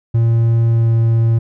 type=tone with pitch glide; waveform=triangle; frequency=115.3 to 114.44 Hz; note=A#2 to A#2; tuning=-19 to -31 cents; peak=-8 dBFS; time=0.14-1.39 s; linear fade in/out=10 ms; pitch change=-12 cents; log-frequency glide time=0.69-0.91 s; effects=none